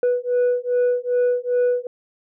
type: beating tone pair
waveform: sine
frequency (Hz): 490.4 / 492.9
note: B4 / B4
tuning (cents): -12 / -3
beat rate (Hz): 2.5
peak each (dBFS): -18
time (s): 0.03-1.87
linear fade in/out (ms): 2
effects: tanh soft clip ceiling -14 dBFS